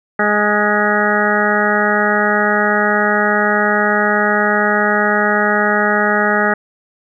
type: harmonic tone with a mistuned harmonic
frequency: 208.3 Hz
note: G#3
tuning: 5 cents sharp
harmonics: 1 / 2 / 3 / 4 / 6 / 7 / 8 / 9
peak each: -20 / -20 / -20 / -20 / -20 / -20 / -20 / -20 dBFS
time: 0.19-6.54 s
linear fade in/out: 5 ms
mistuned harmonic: 9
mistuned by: +27 cents
effects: none

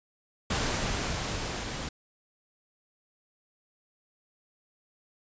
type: noise with level ramp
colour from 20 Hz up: pink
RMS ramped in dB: -28 to -36 dBFS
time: 0.5-1.89 s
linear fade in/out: 5 ms
effects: resampled to 16000 Hz

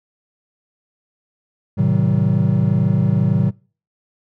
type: chord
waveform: triangle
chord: A diminished seventh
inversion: none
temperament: just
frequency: 110 / 132 / 158.4 / 190.08 Hz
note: A2 / C3 / Eb3 / Gb3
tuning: 0 / +16 / +31 / +47 cents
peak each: -17 dBFS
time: 1.77-3.51 s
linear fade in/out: 20 ms
effects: noise-tail reverb RT60 0.4 s tail -25 dB re dry

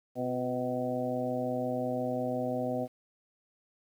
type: harmonic tone with a mistuned harmonic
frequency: 125.7 Hz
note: B2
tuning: 31 cents sharp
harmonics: 1 / 2 / 3 / 4 / 5 / 6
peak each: -40 / -34 / -43 / -35 / -35 / -39 dBFS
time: 0.15-2.88 s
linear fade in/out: 50 ms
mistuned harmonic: 3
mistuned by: -69 cents
effects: 10-bit

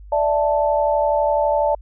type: chord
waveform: sine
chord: D suspended second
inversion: none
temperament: equal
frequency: 587.3 / 659.3 / 880 Hz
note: D5 / E5 / A5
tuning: 0 / 0 / 0 cents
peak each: -18 / -22 / -20 dBFS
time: 0.12-1.75 s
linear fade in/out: 5 ms
effects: added 50 Hz sine -37 dBFS peak until 1.81 s

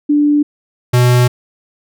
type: tone pair in turn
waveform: sine / square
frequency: 293.7 / 123.49 Hz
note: D4 / B2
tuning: 0 / 0 cents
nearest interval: octave + minor third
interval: 1500 cents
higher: first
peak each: -8 dBFS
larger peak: neither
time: 0.09-0.43 / 0.93-1.28 s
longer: second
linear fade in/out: 10 ms
effects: none

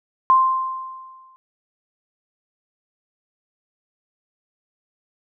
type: tone with exponential decay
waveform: sine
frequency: 1046.5 Hz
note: C6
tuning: in tune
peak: -9 dBFS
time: 0.3-1.36 s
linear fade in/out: 0 ms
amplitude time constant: 230 ms
effects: none

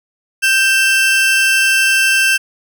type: tone pair together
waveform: 40% pulse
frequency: 1568 / 2676 Hz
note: G6 / E7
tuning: 0 / +25 cents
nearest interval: major sixth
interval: 925 cents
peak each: -12 dBFS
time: 0.42-2.38 s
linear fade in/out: 20 ms
effects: none

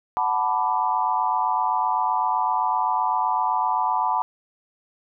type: chord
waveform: sine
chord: B minor seventh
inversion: second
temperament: equal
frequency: 740 / 880 / 987.8 / 1174.7 Hz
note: F#5 / A5 / B5 / D6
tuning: 0 / 0 / 0 / 0 cents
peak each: -27 / -24 / -23 / -29 dBFS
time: 0.17-4.22 s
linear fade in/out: 0 ms
effects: none

